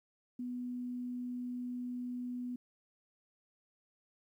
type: tone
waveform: sine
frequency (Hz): 246.9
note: B3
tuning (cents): 0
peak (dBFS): -37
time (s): 0.39-2.56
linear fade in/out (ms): 5
effects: 12-bit